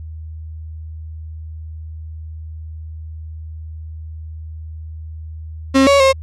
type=tone with pitch steps; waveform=35% pulse; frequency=268.7 / 559 / 535 Hz; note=C4 / C#5 / C5; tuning=+46 / +14 / +38 cents; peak=-7 dBFS; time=5.74-6.13 s; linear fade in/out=20 ms; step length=130 ms; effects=added 79 Hz sine -28 dBFS peak until 6.22 s + low-pass 7000 Hz 12 dB/octave